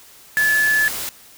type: tone in noise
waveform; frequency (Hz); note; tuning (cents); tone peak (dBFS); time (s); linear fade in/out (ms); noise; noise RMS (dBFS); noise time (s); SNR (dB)
sine; 1726; A6; -34; -14; 0.37-0.88; 0; white; -27; 0.37-1.09; +10
effects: white hiss -46 dBFS RMS until 1.37 s